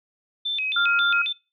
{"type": "tone with vibrato", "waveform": "sine", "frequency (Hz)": 3000, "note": "F#7", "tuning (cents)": 23, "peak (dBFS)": -23, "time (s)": [0.45, 1.33], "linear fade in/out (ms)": 10, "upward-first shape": "square", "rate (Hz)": 3.7, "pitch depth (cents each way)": 290}
{"type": "tone", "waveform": "sine", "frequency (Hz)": 1396.9, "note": "F6", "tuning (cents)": 0, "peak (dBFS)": -19, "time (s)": [0.76, 1.22], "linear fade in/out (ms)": 5}
{"effects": ["noise-tail reverb RT60 0.3 s tail -21 dB re dry"]}